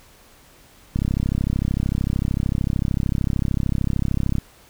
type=click train; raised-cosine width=5 ms; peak=-9 dBFS; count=115; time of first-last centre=0.96-4.383 s; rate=33.3 Hz; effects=pink hiss -51 dBFS RMS until 4.69 s